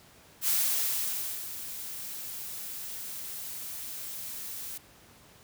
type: noise with ADSR envelope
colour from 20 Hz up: blue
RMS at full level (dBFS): -26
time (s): 0.41-4.78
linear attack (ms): 67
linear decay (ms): 970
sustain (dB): -13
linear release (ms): 7
effects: pink hiss -56 dBFS RMS until 5.43 s + high-pass 60 Hz 12 dB/octave